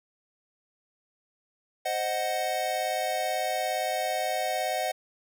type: chord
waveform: square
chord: C diminished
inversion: none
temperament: equal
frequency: 523.3 / 622.3 / 740 Hz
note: C5 / Eb5 / Gb5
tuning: 0 / 0 / 0 cents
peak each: -36 / -32 / -30 dBFS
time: 1.85-4.92 s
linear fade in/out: 10 ms
effects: none